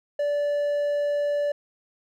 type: tone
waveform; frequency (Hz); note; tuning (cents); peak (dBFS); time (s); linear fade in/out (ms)
triangle; 581; D5; -19; -20; 0.19-1.52; 5
effects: none